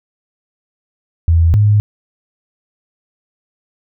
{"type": "tone pair in turn", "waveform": "sine", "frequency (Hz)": [83, 104.57], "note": ["E2", "G#2"], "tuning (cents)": [12, 12], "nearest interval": "major third", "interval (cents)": 400, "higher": "second", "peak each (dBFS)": -7, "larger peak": "neither", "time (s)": [[1.28, 1.54], [1.54, 1.8]], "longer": "neither", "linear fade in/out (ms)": 0, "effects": []}